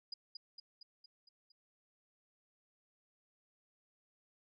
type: tone with echo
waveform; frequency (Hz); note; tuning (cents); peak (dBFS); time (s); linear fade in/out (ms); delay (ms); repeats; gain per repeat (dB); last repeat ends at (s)
sine; 4900; D#8; -27; -40; 0.12-0.14; 5; 230; 6; -4; 1.52
effects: none